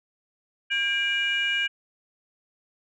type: tone cluster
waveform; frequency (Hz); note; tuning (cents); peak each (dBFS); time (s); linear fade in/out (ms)
sine; 1610 / 2366 / 2895; G6 / D7 / F#7; +46 / +12 / -38; -26; 0.7-1.68; 20
effects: tanh soft clip ceiling -16 dBFS